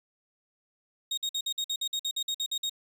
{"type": "tone bursts", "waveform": "35% pulse", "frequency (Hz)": 3734, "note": "A#7", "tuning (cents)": 2, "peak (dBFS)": -26, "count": 14, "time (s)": [1.11, 2.696], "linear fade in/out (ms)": 5, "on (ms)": 65, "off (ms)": 52, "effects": ["resampled to 32000 Hz"]}